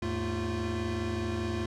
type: tone cluster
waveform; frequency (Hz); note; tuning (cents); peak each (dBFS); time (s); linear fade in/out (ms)
square; 80.5 / 105.5 / 222.6 / 348.7; E2 / G#2 / A3 / F4; -41 / +28 / +20 / -3; -37 / -37 / -37 / -35; 0.02-1.66; 5
effects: low-pass 6000 Hz 12 dB/octave